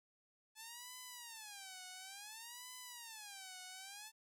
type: tone with vibrato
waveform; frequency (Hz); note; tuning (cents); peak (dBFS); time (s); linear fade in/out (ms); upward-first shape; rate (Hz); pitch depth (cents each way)
5% pulse; 861; A5; -38; -38; 0.55-4.12; 50; sine; 0.57; 270
effects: none